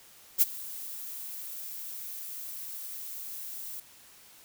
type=noise with ADSR envelope; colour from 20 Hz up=violet; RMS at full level=-19 dBFS; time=0.38-3.8 s; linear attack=36 ms; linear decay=27 ms; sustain=-21 dB; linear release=3 ms; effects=white hiss -55 dBFS RMS until 4.44 s